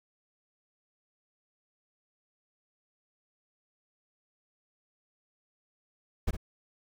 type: noise with echo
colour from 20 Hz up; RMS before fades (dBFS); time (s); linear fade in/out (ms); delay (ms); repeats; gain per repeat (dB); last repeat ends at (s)
brown; -26; 6.27-6.31; 10; 58; 1; -9; 6.368
effects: none